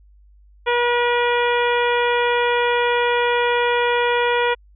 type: harmonic tone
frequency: 481.6 Hz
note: B4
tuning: 44 cents flat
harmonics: 1 / 2 / 3 / 4 / 5 / 6 / 7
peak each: -19 / -21 / -25 / -26 / -27 / -32 / -31 dBFS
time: 0.66-4.55 s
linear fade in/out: 20 ms
effects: added 50 Hz sine -47 dBFS peak until 4.75 s